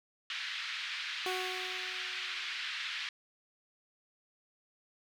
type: band-pass noise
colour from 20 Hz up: white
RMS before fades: -39 dBFS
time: 0.3-3.09 s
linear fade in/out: 2 ms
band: 1500 to 3700 Hz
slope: 24 dB/octave
type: tone with exponential decay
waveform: 20% pulse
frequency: 370 Hz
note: F#4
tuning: in tune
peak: -28 dBFS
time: 1.26-2.69 s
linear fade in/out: 2 ms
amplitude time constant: 310 ms
effects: none